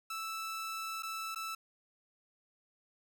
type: tone with dropouts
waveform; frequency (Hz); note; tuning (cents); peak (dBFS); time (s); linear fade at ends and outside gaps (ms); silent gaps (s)
sawtooth; 1318.5; E6; 0; -34; 0.1-1.55; 5; 1.024-1.031 / 1.348-1.358
effects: none